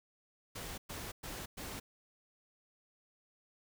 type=noise bursts; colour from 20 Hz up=pink; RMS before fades=-44 dBFS; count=4; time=0.55-1.8 s; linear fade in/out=10 ms; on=230 ms; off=110 ms; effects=none